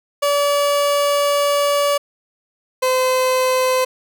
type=tone pair in turn; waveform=30% pulse; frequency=574 / 513.6 Hz; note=D5 / C5; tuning=-40 / -32 cents; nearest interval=major second; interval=192 cents; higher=first; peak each=-12 dBFS; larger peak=neither; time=0.22-1.98 / 2.82-3.85 s; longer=first; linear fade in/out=10 ms; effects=none